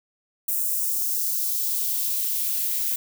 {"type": "noise with high-pass filter sweep", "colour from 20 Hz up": "violet", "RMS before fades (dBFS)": -25, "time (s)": [0.48, 2.96], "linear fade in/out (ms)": 5, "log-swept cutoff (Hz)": [8400, 1700], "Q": 1.2, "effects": []}